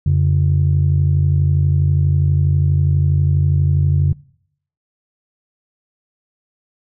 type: tone pair together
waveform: sine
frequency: 89.01 / 141.3 Hz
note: F2 / C#3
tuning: +33 / +34 cents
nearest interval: minor sixth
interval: 801 cents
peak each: -13 dBFS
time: 0.06-4.13 s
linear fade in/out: 5 ms
effects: noise-tail reverb RT60 0.7 s tail -23 dB re dry + tanh soft clip ceiling -6 dBFS